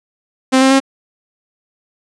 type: tone with pitch steps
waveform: sawtooth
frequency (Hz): 261.6 / 265.6 / 269.6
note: C4 / C4 / C#4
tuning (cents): 0 / +26 / -48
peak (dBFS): -4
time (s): 0.52-0.802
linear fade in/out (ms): 20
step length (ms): 94
effects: resampled to 22050 Hz